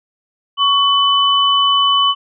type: tone pair together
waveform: sine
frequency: 1120.2 / 3000 Hz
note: C#6 / F#7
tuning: +18 / +23 cents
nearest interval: octave + perfect fourth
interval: 1705 cents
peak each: -13 / -13 dBFS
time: 0.57-2.15 s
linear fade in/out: 50 ms
effects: none